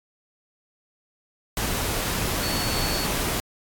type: tone in noise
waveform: sine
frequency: 4436 Hz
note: C#8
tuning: in tune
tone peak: -30 dBFS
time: 2.43-3.05 s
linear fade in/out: 0 ms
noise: pink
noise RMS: -26 dBFS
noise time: 1.57-3.4 s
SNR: -7 dB
effects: AAC 64 kbps